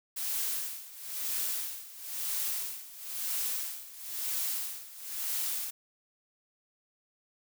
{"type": "noise with tremolo", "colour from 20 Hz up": "blue", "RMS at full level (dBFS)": -32, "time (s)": [0.16, 5.71], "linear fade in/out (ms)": 10, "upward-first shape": "sine", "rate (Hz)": 1, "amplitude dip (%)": 85, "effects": []}